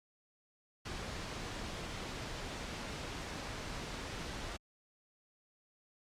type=noise; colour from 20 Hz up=pink; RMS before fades=-42 dBFS; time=0.85-4.57 s; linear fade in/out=10 ms; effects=low-pass 6000 Hz 12 dB/octave + Opus 48 kbps